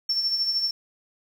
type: tone with tremolo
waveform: sine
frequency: 5420 Hz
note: E8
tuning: 47 cents sharp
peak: -20 dBFS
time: 0.09-0.71 s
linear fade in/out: 5 ms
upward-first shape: sine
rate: 13 Hz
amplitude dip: 50%
effects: 8-bit